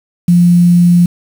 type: tone with quantisation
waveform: sine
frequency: 174.61 Hz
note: F3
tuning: in tune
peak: -4 dBFS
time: 0.28-1.06 s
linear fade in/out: 5 ms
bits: 5
effects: none